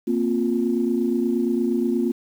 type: chord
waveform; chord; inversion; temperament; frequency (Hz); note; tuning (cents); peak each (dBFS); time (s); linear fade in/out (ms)
sine; Bb suspended second; none; equal with one note detuned; 233.1 / 261.6 / 351.7; Bb3 / C4 / F4; 0 / 0 / +12; -22 / -24 / -23; 0.07-2.12; 10
effects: tanh soft clip ceiling -9 dBFS + 8-bit